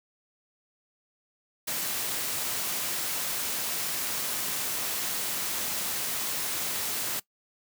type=noise; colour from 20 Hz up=white; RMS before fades=-31 dBFS; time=1.67-7.2 s; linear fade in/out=10 ms; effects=noise-tail reverb RT60 0.1 s tail -20 dB re dry + high-pass 100 Hz 12 dB/octave